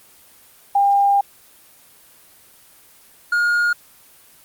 sine / triangle tone pair in turn, 801 / 1427.2 Hz, G5 / F6, +37 / +37 cents, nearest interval minor seventh, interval 1000 cents, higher second, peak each -12 / -13 dBFS, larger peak first, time 0.75-1.21 / 3.32-3.73 s, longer first, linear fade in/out 5 ms, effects white hiss -49 dBFS RMS until 4.44 s + Opus 24 kbps

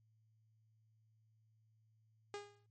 sawtooth tone with exponential decay, 408.9 Hz, G#4, 27 cents flat, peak -37 dBFS, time 2.34-2.66 s, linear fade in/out 0 ms, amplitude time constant 68 ms, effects added 110 Hz sine -70 dBFS peak until 2.7 s + MP3 32 kbps

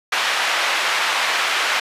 white band-pass noise, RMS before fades -20 dBFS, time 0.12-1.8 s, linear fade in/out 5 ms, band 810 to 2600 Hz, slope 12 dB/octave, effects resampled to 32000 Hz

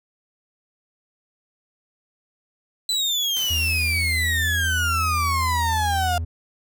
35% pulse exponential sweep, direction down, 4035 to 699 Hz, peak -19 dBFS, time 2.89-6.18 s, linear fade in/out 2 ms
white noise with exponential decay, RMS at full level -34 dBFS, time 3.36-6.03 s, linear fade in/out 5 ms, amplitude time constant 580 ms
triangle tone, 82.41 Hz, E2, in tune, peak -22 dBFS, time 3.5-6.25 s, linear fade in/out 10 ms
effects none

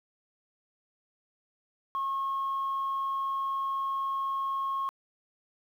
sine tone, 1086 Hz, C#6, 36 cents flat, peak -27 dBFS, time 1.95-4.89 s, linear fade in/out 0 ms, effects tanh soft clip ceiling -25 dBFS + 10-bit

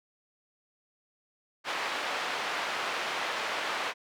pink band-pass noise, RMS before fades -33 dBFS, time 1.64-3.94 s, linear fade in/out 50 ms, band 700 to 3200 Hz, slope 12 dB/octave, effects none

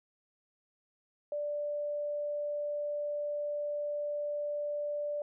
sine tone, 587.3 Hz, D5, in tune, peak -32 dBFS, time 1.32-5.22 s, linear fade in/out 2 ms, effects none

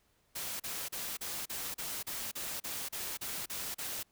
white noise bursts, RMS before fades -39 dBFS, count 13, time 0.35-4.032 s, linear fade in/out 10 ms, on 250 ms, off 36 ms, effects pink hiss -72 dBFS RMS until 4.11 s

